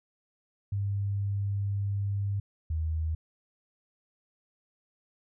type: tone pair in turn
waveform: sine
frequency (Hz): 100 / 79.57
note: G2 / D#2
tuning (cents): +35 / +39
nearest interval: major third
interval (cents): 396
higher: first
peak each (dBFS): -27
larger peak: neither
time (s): 0.72-2.4 / 2.7-3.15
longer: first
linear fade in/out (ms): 5
effects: none